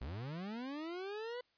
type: linear sweep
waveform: 40% pulse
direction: up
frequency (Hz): 55 to 502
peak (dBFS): -40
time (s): 0.01-1.41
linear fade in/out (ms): 5
effects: white hiss -75 dBFS RMS until 1.57 s + resampled to 11025 Hz